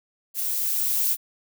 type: noise with level ramp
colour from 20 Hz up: violet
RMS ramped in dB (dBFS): -27 to -22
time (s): 0.34-1.17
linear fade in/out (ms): 50
effects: none